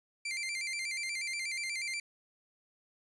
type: tone with vibrato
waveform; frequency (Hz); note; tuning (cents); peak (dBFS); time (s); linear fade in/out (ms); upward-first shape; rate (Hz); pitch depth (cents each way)
sawtooth; 2217; C#7; 0; -31; 0.25-2; 5; square; 8.3; 97
effects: resampled to 24000 Hz